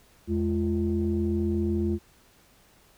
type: tone cluster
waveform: sine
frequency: 84.1 / 210.3 / 344.4 Hz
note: E2 / G#3 / F4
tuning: +35 / +22 / -24 cents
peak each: -27 dBFS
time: 0.27-1.99 s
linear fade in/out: 50 ms
effects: tanh soft clip ceiling -16 dBFS + pink hiss -59 dBFS RMS until 2.97 s